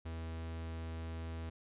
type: tone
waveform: 45% pulse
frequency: 81.6 Hz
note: E2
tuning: 17 cents flat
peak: -40 dBFS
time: 0.05-1.5 s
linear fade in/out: 10 ms
effects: resampled to 8000 Hz